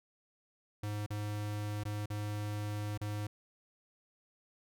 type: tone with dropouts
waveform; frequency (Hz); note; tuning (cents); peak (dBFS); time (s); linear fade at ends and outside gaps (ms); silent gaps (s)
square; 104.5; G#2; +11; -36; 0.83-3.27; 5; 1.063-1.104 / 1.836-1.852 / 2.059-2.101 / 2.976-3.012
effects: none